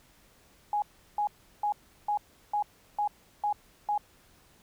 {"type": "tone bursts", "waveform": "sine", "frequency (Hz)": 830.6, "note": "G#5", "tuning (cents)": 0, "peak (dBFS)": -25, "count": 8, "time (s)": [0.73, 3.978], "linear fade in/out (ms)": 2, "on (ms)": 91, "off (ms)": 360, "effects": ["pink hiss -61 dBFS RMS until 4.62 s"]}